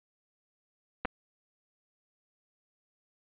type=clicks; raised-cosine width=0.5 ms; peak=-16 dBFS; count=2; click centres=1.05 / 1.054 s; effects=resampled to 8000 Hz